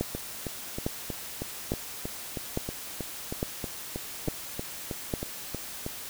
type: two click trains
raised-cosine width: 2 ms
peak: -19 / -14 dBFS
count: 19 / 7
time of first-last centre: 0.15-5.864 / 0.01-5.138 s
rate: 3.15 / 1.17 Hz
effects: white hiss -40 dBFS RMS until 6.09 s